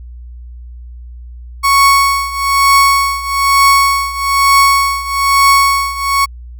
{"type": "tone with tremolo", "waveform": "35% pulse", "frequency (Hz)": 1108.7, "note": "C#6", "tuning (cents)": 0, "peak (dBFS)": -3, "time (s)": [1.63, 6.26], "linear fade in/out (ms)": 20, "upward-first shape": "triangle", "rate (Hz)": 1.1, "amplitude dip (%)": 85, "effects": ["added 60 Hz sine -28 dBFS peak until 6.59 s"]}